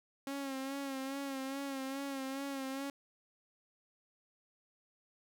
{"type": "tone with vibrato", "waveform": "sawtooth", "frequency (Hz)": 272, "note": "C#4", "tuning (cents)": -33, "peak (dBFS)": -34, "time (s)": [0.27, 2.9], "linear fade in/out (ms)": 2, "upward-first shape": "sine", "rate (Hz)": 2.4, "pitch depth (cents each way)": 45, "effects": []}